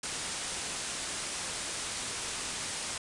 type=low-pass noise; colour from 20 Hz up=white; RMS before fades=-37 dBFS; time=0.03-2.98 s; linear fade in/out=5 ms; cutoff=10000 Hz; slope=96 dB/octave; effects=resampled to 24000 Hz